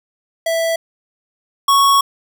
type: tone pair in turn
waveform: square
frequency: 659.3 / 1108.8 Hz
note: E5 / C#6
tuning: 0 / 0 cents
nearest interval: major sixth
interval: 900 cents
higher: second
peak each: -16 / -10 dBFS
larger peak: second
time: 0.46-0.76 / 1.68-2.01 s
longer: second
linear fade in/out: 5 ms
effects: none